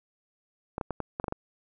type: clicks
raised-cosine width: 1 ms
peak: -17 dBFS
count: 8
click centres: 0.781 / 0.812 / 0.907 / 1.003 / 1.199 / 1.242 / 1.282 / 1.324 s
effects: none